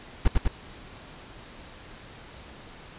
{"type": "noise with echo", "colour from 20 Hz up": "brown", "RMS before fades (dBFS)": -17, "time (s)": [0.25, 0.28], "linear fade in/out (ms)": 5, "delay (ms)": 100, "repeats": 2, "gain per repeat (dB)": -2, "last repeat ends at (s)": 0.48, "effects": ["pink hiss -46 dBFS RMS until 2.98 s", "resampled to 8000 Hz"]}